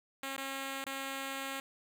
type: tone with dropouts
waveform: 5% pulse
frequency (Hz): 271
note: C#4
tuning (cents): -39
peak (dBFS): -26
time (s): 0.23-1.6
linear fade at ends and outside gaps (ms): 2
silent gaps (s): 0.365-0.378 / 0.841-0.865
effects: none